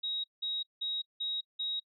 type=tone bursts; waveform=sine; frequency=3800 Hz; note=A#7; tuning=33 cents sharp; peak=-32 dBFS; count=5; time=0.03-1.8 s; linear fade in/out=10 ms; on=210 ms; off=180 ms; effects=noise-tail reverb RT60 0.1 s tail -25 dB re dry